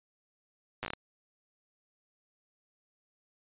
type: slowing click train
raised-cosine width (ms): 0.3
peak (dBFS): -19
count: 7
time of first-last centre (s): 0.83-0.935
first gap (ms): 8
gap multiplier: 1.31
effects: resampled to 8000 Hz